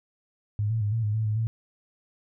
sine tone with pitch steps, 104.4 / 112.4 / 103.5 / 114 / 105 / 110.2 / 106.8 / 112.7 Hz, G#2 / A2 / G#2 / A#2 / G#2 / A2 / G#2 / A2, +10 / +37 / -5 / -38 / +19 / +3 / +49 / +42 cents, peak -23 dBFS, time 0.59-1.47 s, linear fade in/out 0 ms, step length 110 ms, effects none

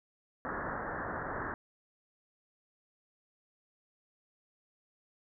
white low-pass noise, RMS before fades -38 dBFS, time 0.45-1.54 s, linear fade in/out 0 ms, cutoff 1800 Hz, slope 96 dB/octave, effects none

